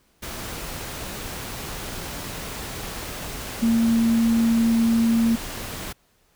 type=tone in noise; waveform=sine; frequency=229.2 Hz; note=A#3; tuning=29 cents flat; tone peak=-16 dBFS; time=3.62-5.36 s; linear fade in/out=10 ms; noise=pink; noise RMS=-33 dBFS; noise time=0.22-5.93 s; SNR=+14 dB; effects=pink hiss -63 dBFS RMS until 6.35 s